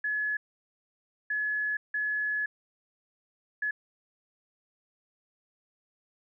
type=tone bursts at uneven times; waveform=sine; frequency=1702 Hz; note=G#6; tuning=42 cents sharp; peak=-27 dBFS; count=4; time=0.04-0.37 / 1.3-1.77 / 1.94-2.46 / 3.62-3.71 s; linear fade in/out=5 ms; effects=none